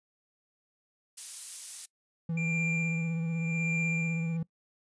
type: noise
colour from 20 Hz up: violet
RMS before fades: -35 dBFS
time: 1.17-1.86 s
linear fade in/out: 10 ms
type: tone with vibrato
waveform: triangle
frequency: 164.81 Hz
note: E3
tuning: in tune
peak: -27 dBFS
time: 2.29-4.43 s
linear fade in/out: 5 ms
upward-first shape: sine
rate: 16 Hz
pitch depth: 30 cents each way
type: tone with tremolo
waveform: triangle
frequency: 2380 Hz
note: D7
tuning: 22 cents sharp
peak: -28 dBFS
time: 2.37-4.37 s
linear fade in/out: 5 ms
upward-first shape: sine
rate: 0.87 Hz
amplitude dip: 90%
effects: noise-tail reverb RT60 0.1 s tail -22 dB re dry + resampled to 22050 Hz